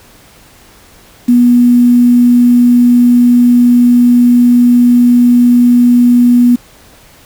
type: tone with quantisation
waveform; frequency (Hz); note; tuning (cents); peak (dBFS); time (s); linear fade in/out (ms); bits
sine; 242.8; B3; -29; -3; 1.28-6.56; 10; 5
effects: pink hiss -41 dBFS RMS until 7.25 s